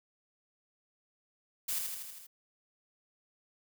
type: noise with echo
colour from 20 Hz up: blue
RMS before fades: -34 dBFS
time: 1.68-1.79 s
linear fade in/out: 10 ms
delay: 80 ms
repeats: 6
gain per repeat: -3 dB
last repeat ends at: 2.27 s
effects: none